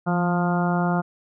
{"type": "harmonic tone with a mistuned harmonic", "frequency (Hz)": 176, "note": "F3", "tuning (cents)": 14, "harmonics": [1, 2, 3, 4, 5, 6, 7, 8], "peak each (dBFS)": [-21, -30, -33, -27, -31, -35, -33, -32], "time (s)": [0.06, 1.02], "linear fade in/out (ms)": 20, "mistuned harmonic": 1, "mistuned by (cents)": -31, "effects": []}